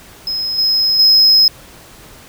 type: tone with level steps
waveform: triangle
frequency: 5120 Hz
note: D#8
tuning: 49 cents sharp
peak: -16 / -10 / -5 dBFS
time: 0.27-1.48 s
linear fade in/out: 2 ms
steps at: 0.58 / 0.99 s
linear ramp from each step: 5 ms
effects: pink hiss -40 dBFS RMS until 2.28 s